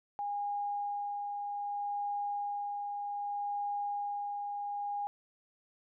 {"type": "tone with tremolo", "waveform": "sine", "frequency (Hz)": 816, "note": "G#5", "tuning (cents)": -31, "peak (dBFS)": -32, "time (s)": [0.19, 5.07], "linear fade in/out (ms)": 0, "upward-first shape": "sine", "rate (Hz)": 0.64, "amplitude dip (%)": 30, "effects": []}